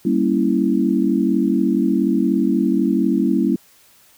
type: chord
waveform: sine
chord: G diminished seventh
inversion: none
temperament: equal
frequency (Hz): 196 / 233.1 / 277.2 / 329.6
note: G3 / Bb3 / Db4 / Fb4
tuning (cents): 0 / 0 / 0 / 0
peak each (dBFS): -20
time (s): 0.05-3.56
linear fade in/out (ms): 5
effects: white hiss -52 dBFS RMS until 4.17 s